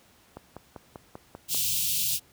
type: click train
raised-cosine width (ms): 1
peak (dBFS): -25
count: 7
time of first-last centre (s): 0.37-1.546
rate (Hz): 5.1
type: band-stop noise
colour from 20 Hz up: white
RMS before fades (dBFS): -27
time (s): 1.48-2.2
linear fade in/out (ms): 50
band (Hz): 180 to 2700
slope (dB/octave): 48
effects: pink hiss -59 dBFS RMS until 2.32 s + high-pass 60 Hz 12 dB/octave